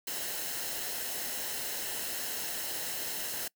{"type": "noise with comb filter", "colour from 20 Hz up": "white", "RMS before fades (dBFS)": -36, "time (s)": [0.07, 3.48], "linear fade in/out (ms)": 5, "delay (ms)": 0.85, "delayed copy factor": -0.5, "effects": ["noise-tail reverb RT60 0.1 s tail -24 dB re dry"]}